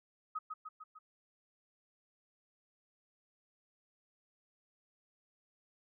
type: tone with echo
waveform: sine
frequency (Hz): 1264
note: D#6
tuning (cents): +27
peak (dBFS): -35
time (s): 0.35-0.39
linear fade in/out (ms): 10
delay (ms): 150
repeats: 4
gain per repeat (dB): -4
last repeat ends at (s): 0.99
effects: none